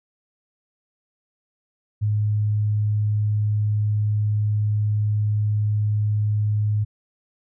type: tone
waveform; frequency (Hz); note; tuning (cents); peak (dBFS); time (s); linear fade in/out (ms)
sine; 105.4; G#2; +26; -18; 2.01-6.85; 20
effects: none